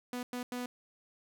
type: tone bursts at uneven times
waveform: sawtooth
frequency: 246.9 Hz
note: B3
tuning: in tune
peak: -32 dBFS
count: 3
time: 0.13-0.23 / 0.33-0.43 / 0.52-0.66 s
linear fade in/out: 2 ms
effects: none